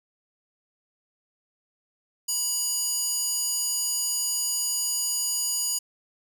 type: tone with high-pass filter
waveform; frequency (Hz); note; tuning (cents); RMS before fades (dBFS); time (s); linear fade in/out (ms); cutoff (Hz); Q
square; 974; B5; -24; -27; 2.28-5.79; 10; 6400; 2.4
effects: none